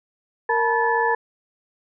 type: tone cluster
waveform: sine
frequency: 463.9 / 874 / 970 / 1737 Hz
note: A#4 / A5 / B5 / A6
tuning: -8 / -12 / -31 / -23 cents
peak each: -23 dBFS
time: 0.49-1.15 s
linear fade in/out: 5 ms
effects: none